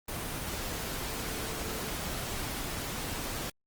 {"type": "tone in noise", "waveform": "sine", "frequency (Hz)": 440, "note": "A4", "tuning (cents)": 0, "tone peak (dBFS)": -46, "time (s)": [1.08, 1.95], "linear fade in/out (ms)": 5, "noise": "pink", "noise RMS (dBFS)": -36, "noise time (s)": [0.08, 3.5], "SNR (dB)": -13, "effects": ["Opus 24 kbps"]}